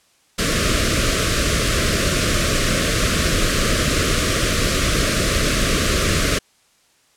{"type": "band-stop noise", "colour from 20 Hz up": "pink", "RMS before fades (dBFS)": -18, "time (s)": [0.38, 6.39], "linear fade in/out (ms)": 10, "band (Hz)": [660, 1100], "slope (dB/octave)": 96, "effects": ["white hiss -58 dBFS RMS until 7.16 s", "low-pass 9000 Hz 12 dB/octave"]}